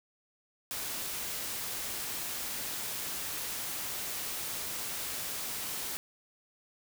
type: noise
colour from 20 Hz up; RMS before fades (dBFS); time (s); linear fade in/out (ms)
white; -37; 0.71-5.97; 0
effects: none